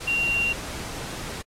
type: tone in noise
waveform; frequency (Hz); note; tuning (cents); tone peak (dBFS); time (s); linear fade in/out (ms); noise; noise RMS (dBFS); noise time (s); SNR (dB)
sine; 2761; F7; -20; -21; 0.07-0.53; 10; pink; -35; 0-1.42; +11
effects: low-pass 10000 Hz 12 dB/octave + AAC 48 kbps